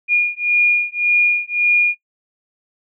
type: beating tone pair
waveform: sine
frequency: 2429 / 2430.8 Hz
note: D#7 / D#7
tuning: -42 / -41 cents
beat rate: 1.8 Hz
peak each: -16 dBFS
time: 0.08-1.95 s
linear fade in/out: 50 ms
effects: noise-tail reverb RT60 0.1 s tail -18 dB re dry